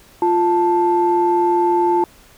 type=tone pair together; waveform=sine; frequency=349.2 / 880 Hz; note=F4 / A5; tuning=0 / 0 cents; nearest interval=octave + major third; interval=1600 cents; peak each=-15 dBFS; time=0.22-2.04 s; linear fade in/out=2 ms; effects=tanh soft clip ceiling -5 dBFS + pink hiss -48 dBFS RMS until 2.37 s